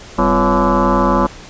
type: tone with frequency modulation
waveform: sine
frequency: 408.6 Hz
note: G#4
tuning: 28 cents flat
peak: -10 dBFS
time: 0.18-1.27 s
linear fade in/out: 10 ms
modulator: 151 Hz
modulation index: 5.4
effects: pink hiss -36 dBFS RMS until 1.49 s + resampled to 16000 Hz